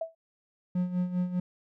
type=tone with exponential decay; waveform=sine; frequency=654 Hz; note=E5; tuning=14 cents flat; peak=-26 dBFS; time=0.01-0.15 s; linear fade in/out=5 ms; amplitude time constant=29 ms
type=tone with tremolo; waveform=triangle; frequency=180 Hz; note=F#3; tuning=47 cents flat; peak=-22 dBFS; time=0.75-1.4 s; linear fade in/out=5 ms; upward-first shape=sine; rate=5 Hz; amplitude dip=70%
effects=none